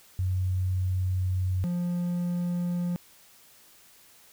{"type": "tone pair in turn", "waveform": ["sine", "triangle"], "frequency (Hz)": [92.5, 175.63], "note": ["F#2", "F3"], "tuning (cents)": [0, 10], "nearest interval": "major seventh", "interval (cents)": 1110, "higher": "second", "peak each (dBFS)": -24, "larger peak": "neither", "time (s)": [[0.19, 1.64], [1.64, 2.96]], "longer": "first", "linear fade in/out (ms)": 0, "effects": ["white hiss -56 dBFS RMS until 4.32 s"]}